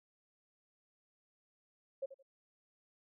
sine tone with echo, 540 Hz, C#5, 45 cents flat, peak -35 dBFS, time 2.02-2.06 s, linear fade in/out 10 ms, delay 84 ms, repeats 2, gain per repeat -13 dB, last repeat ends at 2.228 s, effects none

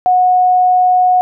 sine tone, 731 Hz, F#5, 21 cents flat, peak -7 dBFS, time 0.06-1.21 s, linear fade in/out 0 ms, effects none

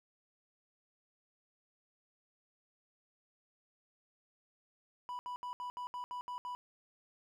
triangle tone bursts, 986 Hz, B5, 3 cents flat, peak -37 dBFS, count 9, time 5.09-6.55 s, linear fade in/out 0 ms, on 100 ms, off 70 ms, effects none

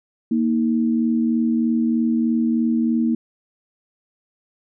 sine tone pair together, 233.1 / 316.3 Hz, A#3 / D#4, 0 / +29 cents, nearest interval perfect fourth, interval 529 cents, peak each -17 / -23 dBFS, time 0.31-3.15 s, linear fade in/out 5 ms, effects none

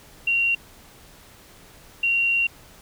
sine tone pair in turn, 2755 / 2755 Hz, F7 / F7, -24 / -24 cents, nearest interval unison, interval 0 cents, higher neither, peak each -18 dBFS, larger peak neither, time 0.27-0.55 / 2.03-2.47 s, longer second, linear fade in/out 5 ms, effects pink hiss -49 dBFS RMS until 2.81 s

